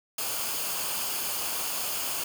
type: noise with comb filter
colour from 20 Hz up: white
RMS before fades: -31 dBFS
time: 0.18-2.24 s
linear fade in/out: 5 ms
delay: 0.52 ms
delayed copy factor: -0.5
effects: none